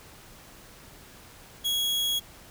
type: tone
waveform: 40% pulse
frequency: 3322 Hz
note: G#7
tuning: in tune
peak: -24 dBFS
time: 1.64-2.2 s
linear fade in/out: 20 ms
effects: pink hiss -50 dBFS RMS until 2.5 s